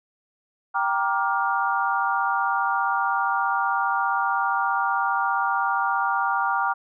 sine chord, G minor seventh, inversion none, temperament just, 784 / 940.8 / 1176 / 1411.2 Hz, G5 / Bb5 / D6 / F6, 0 / +16 / +2 / +18 cents, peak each -26 dBFS, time 0.74-6.74 s, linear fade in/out 20 ms, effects none

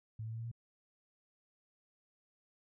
sine tone with pitch steps, 110 / 111.6 / 113.22 / 114.87 / 116.54 Hz, A2 / A2 / A2 / A#2 / A#2, 0 / +25 / +50 / -25 / 0 cents, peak -39 dBFS, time 0.19-0.515 s, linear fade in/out 5 ms, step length 65 ms, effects none

